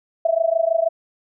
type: tone with amplitude modulation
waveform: sine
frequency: 660 Hz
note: E5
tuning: 2 cents sharp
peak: -12 dBFS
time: 0.25-0.89 s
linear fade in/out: 5 ms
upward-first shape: sine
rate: 26.2 Hz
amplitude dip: 90%
effects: none